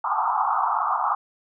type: band-pass noise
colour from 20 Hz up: white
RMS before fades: -23 dBFS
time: 0.04-1.15 s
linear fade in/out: 5 ms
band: 730 to 1300 Hz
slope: 96 dB/octave
effects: none